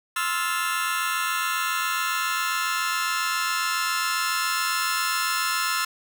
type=chord; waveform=sawtooth; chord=F major seventh; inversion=second; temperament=just; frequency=1047.7 / 1309.6 / 1396.9 / 1746.1 Hz; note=C6 / E6 / F6 / A6; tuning=+2 / -12 / 0 / -14 cents; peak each=-27 / -24 / -25 / -27 dBFS; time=0.16-5.85 s; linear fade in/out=5 ms; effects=none